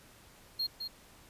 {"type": "tone with echo", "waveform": "triangle", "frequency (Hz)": 4238, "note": "C8", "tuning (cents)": 21, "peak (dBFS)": -29, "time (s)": [0.59, 0.67], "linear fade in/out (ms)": 10, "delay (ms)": 210, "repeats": 1, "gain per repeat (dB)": -6, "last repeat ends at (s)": 0.88, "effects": ["pink hiss -58 dBFS RMS until 1.29 s", "resampled to 32000 Hz"]}